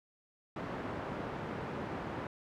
pink band-pass noise, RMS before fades -40 dBFS, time 0.56-2.27 s, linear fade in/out 2 ms, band 120 to 1400 Hz, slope 12 dB/octave, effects none

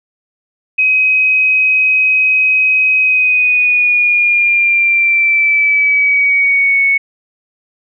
sine tone with pitch glide, 2529 to 2214 Hz, D#7 to C#7, +28 to -3 cents, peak -8 dBFS, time 0.78-6.98 s, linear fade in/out 10 ms, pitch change -231 cents, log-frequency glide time 3.01-6.83 s, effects none

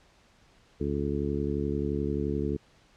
harmonic tone, 71.5 Hz, D2, 46 cents flat, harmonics 1 / 2 / 3 / 4 / 5 / 6, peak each -34 / -34 / -34 / -34 / -34 / -34 dBFS, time 0.8-2.57 s, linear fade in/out 10 ms, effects pink hiss -61 dBFS RMS until 2.96 s + low-pass 6000 Hz 12 dB/octave

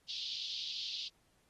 pink band-pass noise, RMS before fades -41 dBFS, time 0.08-1.09 s, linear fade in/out 20 ms, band 3200 to 4900 Hz, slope 48 dB/octave, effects pink hiss -73 dBFS RMS until 1.49 s + AAC 32 kbps

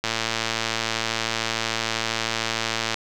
click train, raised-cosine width 0.2 ms, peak -6 dBFS, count 329, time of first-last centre 0.04-2.943 s, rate 113 Hz, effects none

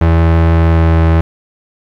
35% pulse tone with pitch glide, 82.41 to 81.6 Hz, E2 to E2, 0 to -17 cents, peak -5 dBFS, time 0.01-1.21 s, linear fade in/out 5 ms, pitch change -17 cents, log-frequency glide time 0.54-1.09 s, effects low-pass 2000 Hz 12 dB/octave + 7-bit

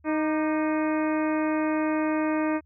harmonic tone with a mistuned harmonic, 310.5 Hz, D#4, 3 cents flat, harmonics 1 / 2 / 3 / 4 / 5 / 6 / 7 / 8, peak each -24 / -30 / -34 / -36 / -38 / -40 / -41 / -42 dBFS, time 0.04-2.61 s, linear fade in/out 50 ms, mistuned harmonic 4, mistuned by -54 cents, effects added 77 Hz sine -57 dBFS peak until 2.65 s

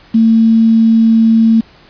sine tone with quantisation, 225.2 Hz, A3, 40 cents sharp, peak -5 dBFS, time 0.14-1.61 s, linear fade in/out 10 ms, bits 5, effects pink hiss -43 dBFS RMS until 1.89 s + resampled to 11025 Hz

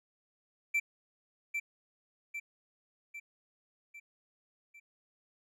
triangle tone with echo, 2340 Hz, D7, 7 cents flat, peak -25 dBFS, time 0.74-0.8 s, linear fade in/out 10 ms, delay 800 ms, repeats 5, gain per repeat -5 dB, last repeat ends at 4.8 s, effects none

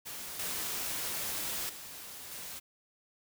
white noise with level steps, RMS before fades -42 / -36 / -46 / -43 dBFS, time 0.05-2.6 s, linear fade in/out 20 ms, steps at 0.39 / 1.69 / 2.31 s, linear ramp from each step 5 ms, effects none

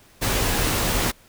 pink noise with comb filter, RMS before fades -22 dBFS, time 0.21-1.12 s, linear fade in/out 20 ms, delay 14 ms, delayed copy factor -0.5, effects pink hiss -53 dBFS RMS until 1.28 s

